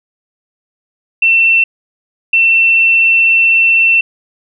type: tone bursts at uneven times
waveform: sine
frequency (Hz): 2692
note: E7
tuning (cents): +36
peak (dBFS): -6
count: 2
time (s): 1.22-1.64 / 2.33-4.01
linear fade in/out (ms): 5
effects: none